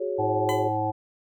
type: chord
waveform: sine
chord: F# suspended second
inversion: none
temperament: equal with one note detuned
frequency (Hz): 370 / 416.5 / 554.4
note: F#4 / G#4 / C#5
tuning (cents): 0 / +5 / 0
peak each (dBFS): -30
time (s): 0-0.69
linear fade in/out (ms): 10
type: harmonic tone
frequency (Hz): 107.5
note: A2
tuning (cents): -40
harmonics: 1 / 3 / 5 / 7 / 8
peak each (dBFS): -31 / -31 / -32 / -28 / -29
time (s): 0.18-0.92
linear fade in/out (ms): 20
type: tone with exponential decay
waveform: 20% pulse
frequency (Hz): 1009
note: B5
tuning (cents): +37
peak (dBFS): -22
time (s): 0.49-0.77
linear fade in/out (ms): 0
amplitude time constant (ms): 60
effects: none